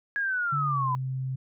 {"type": "linear sweep", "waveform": "sine", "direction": "down", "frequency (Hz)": [1667, 987.8], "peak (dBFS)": -25, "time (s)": [0.16, 0.95], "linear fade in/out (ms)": 0}
{"type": "tone with pitch glide", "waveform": "sine", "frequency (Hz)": [142.9, 131.04], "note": ["D3", "C3"], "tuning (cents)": [-47, 3], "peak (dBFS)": -28, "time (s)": [0.52, 1.36], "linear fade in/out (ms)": 10, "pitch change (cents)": -150, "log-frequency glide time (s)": [0.67, 0.84]}
{"effects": []}